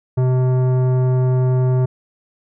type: tone with tanh clipping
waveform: triangle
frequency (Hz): 127.8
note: C3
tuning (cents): -40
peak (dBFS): -15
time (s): 0.17-1.86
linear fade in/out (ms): 10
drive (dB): 18
effects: none